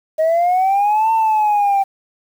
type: linear two-way sweep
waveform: sine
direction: up then down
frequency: 624 to 902 to 779 Hz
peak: -10 dBFS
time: 0.18-1.84 s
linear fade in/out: 20 ms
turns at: 1.12 s
effects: tanh soft clip ceiling -10 dBFS + 7-bit